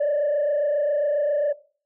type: tone with frequency modulation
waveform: sine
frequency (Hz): 585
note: D5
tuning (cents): -7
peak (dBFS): -17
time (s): 0-1.53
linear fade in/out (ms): 10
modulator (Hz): 27.4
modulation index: 0.72
effects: noise-tail reverb RT60 0.4 s tail -18 dB re dry + tanh soft clip ceiling -17 dBFS